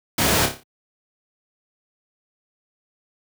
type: noise with echo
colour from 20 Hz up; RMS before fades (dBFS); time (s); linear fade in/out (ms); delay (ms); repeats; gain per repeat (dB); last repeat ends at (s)
pink; -19; 0.18-0.46; 5; 29; 6; -6; 0.634
effects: high-pass 80 Hz 12 dB/octave